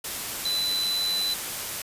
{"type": "tone in noise", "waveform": "sine", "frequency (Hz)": 4004, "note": "B7", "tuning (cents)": 23, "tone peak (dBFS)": -24, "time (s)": [0.45, 1.34], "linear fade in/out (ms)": 5, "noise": "white", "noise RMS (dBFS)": -32, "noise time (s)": [0.04, 1.82], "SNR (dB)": 5, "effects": ["resampled to 32000 Hz"]}